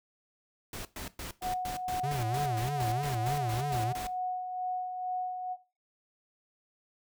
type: noise bursts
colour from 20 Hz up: pink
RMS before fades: -40 dBFS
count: 15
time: 0.73-4.07 s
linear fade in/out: 2 ms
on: 120 ms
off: 110 ms
type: tone with tremolo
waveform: sine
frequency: 734 Hz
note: F#5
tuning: 14 cents flat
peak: -29 dBFS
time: 1.41-5.57 s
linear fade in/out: 50 ms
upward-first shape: sine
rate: 2.2 Hz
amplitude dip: 45%
type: tone with vibrato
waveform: square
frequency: 127.1 Hz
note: C3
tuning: 50 cents flat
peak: -32 dBFS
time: 2.03-3.93 s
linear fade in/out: 10 ms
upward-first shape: sine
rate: 3.2 Hz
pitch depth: 240 cents each way
effects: noise-tail reverb RT60 0.3 s tail -17 dB re dry